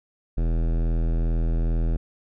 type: tone with hard clipping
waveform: sine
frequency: 41.2 Hz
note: E1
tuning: in tune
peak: -22 dBFS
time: 0.37-1.97 s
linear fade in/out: 10 ms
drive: 18 dB
effects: none